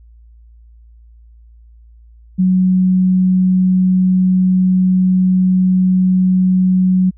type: tone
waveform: sine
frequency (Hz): 185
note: F#3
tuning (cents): 0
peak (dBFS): -9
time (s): 2.38-7.11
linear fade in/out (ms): 20
effects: added 57 Hz sine -40 dBFS peak until 7.17 s